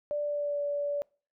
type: tone with pitch glide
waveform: sine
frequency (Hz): 587.3 to 576.9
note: D5 to D5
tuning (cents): 0 to -31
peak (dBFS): -28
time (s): 0.11-1.02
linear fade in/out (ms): 0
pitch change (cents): -31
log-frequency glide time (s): 0.22-0.61
effects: noise-tail reverb RT60 0.4 s tail -26 dB re dry